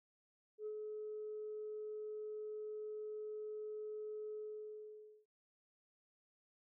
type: tone with ADSR envelope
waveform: sine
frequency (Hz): 426.8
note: G#4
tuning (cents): +47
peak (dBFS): -39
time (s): 0.58-5.26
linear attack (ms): 81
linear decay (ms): 66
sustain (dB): -3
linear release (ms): 920
effects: tanh soft clip ceiling -37 dBFS